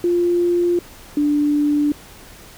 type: tone pair in turn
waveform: sine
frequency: 349.2 / 293.6 Hz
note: F4 / D4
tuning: 0 / 0 cents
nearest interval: minor third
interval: 300 cents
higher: first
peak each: -14 dBFS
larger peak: neither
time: 0.04-0.79 / 1.17-1.92 s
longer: neither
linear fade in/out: 2 ms
effects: pink hiss -42 dBFS RMS until 2.57 s